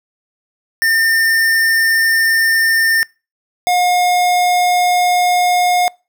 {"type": "tone pair in turn", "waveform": "square", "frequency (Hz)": [1807, 717.1], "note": ["A6", "F5"], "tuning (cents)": [46, 46], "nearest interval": "octave + major third", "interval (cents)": 1600, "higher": "first", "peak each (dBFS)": -12, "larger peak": "neither", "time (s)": [[0.82, 3.03], [3.67, 5.88]], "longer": "neither", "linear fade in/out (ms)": 0, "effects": ["noise-tail reverb RT60 0.3 s tail -25 dB re dry"]}